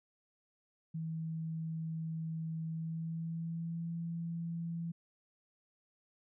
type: tone with pitch glide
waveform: sine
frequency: 161.4 to 167.67 Hz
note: E3 to E3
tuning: -36 to +30 cents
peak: -36 dBFS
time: 0.94-4.92 s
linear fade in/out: 10 ms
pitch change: +66 cents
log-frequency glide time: 2.67-3.91 s
effects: none